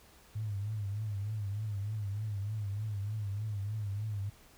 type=tone with vibrato; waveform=sine; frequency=103.83 Hz; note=G#2; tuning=in tune; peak=-33 dBFS; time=0.35-4.3 s; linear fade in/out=10 ms; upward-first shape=triangle; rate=3.3 Hz; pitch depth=110 cents each way; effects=added 68 Hz sine -67 dBFS peak until 4.57 s + pink hiss -60 dBFS RMS until 4.57 s